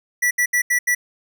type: tone bursts at uneven times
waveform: square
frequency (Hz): 1956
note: B6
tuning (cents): -17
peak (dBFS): -16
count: 5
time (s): 0.22-0.31 / 0.38-0.46 / 0.53-0.62 / 0.7-0.79 / 0.87-0.95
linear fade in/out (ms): 10
effects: none